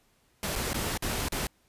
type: noise with dropouts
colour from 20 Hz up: pink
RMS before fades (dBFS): -31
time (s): 0.43-1.47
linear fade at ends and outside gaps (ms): 1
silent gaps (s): 0.555-0.559 / 0.732-0.743 / 0.975-1.023 / 1.285-1.321
effects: pink hiss -67 dBFS RMS until 1.68 s + resampled to 32000 Hz